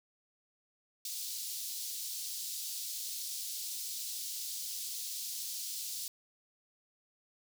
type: high-pass noise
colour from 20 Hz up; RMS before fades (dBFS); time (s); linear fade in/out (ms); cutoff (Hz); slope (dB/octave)
pink; -40; 1.05-6.08; 2; 4100; 24
effects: none